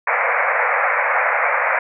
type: band-pass noise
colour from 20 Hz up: white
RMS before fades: -18 dBFS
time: 0.07-1.79 s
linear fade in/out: 5 ms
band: 490 to 2300 Hz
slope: 96 dB/octave
effects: none